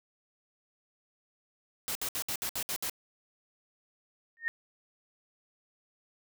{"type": "noise bursts", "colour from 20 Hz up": "white", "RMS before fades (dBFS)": -34, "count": 8, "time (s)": [1.88, 2.897], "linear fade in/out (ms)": 0, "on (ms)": 72, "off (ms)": 63}
{"type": "tone with exponential growth", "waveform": "sine", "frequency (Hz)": 1840, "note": "A#6", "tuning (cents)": -23, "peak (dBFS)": -24, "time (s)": [4.37, 4.48], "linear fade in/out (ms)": 0, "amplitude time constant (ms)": 22}
{"effects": []}